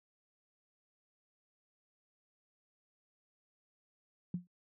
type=tone with exponential decay; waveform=sine; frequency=177.3 Hz; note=F3; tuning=26 cents sharp; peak=-30 dBFS; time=4.34-4.47 s; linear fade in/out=2 ms; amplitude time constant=27 ms; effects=high-pass 80 Hz 12 dB/octave